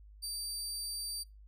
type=tone; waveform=25% pulse; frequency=4652 Hz; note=D8; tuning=17 cents flat; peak=-32 dBFS; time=0.22-1.24 s; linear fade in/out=20 ms; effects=noise-tail reverb RT60 0.2 s tail -22 dB re dry + added 51 Hz sine -52 dBFS peak until 1.47 s